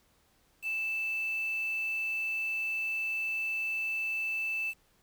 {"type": "tone with quantisation", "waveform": "sine", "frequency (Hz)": 2642, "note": "E7", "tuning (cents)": 3, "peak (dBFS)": -30, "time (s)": [0.62, 4.74], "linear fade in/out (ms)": 50, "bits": 8, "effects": ["pink hiss -68 dBFS RMS until 5.02 s"]}